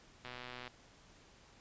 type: click train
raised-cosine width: 0.3 ms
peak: -30 dBFS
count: 54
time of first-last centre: 0.25-0.677 s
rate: 124 Hz
effects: pink hiss -62 dBFS RMS until 1.6 s + resampled to 16000 Hz